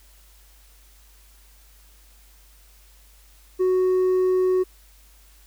triangle tone with hard clipping, 370 Hz, F#4, in tune, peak -16 dBFS, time 3.59-4.64 s, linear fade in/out 20 ms, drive 1 dB, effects added 50 Hz sine -51 dBFS peak until 5.46 s + white hiss -56 dBFS RMS until 5.46 s

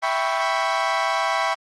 30% pulse chord, C# half-diminished seventh, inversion first, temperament equal, 659.3 / 784 / 987.8 / 1108.7 Hz, E5 / G5 / B5 / C#6, 0 / 0 / 0 / 0 cents, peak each -23 dBFS, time 0.02-1.55 s, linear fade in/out 20 ms, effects low-pass 5000 Hz 12 dB/octave + Opus 32 kbps

